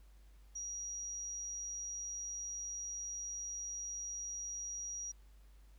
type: tone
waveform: sine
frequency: 5750 Hz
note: F8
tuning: 50 cents sharp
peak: -40 dBFS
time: 0.55-5.12 s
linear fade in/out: 10 ms
effects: added 50 Hz sine -57 dBFS peak until 5.78 s + pink hiss -72 dBFS RMS until 5.78 s